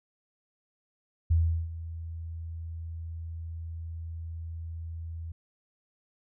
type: tone with ADSR envelope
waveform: sine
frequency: 82.41 Hz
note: E2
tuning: in tune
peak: -19 dBFS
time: 1.3-5.32 s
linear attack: 12 ms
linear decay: 370 ms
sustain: -16 dB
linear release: 5 ms
effects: none